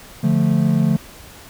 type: chord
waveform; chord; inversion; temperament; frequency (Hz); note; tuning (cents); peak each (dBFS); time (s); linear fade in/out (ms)
triangle; D minor; none; equal; 146.83 / 174.61 / 220; D3 / F3 / A3; 0 / 0 / 0; -16; 0.23-0.97; 10
effects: pink hiss -41 dBFS RMS until 1.49 s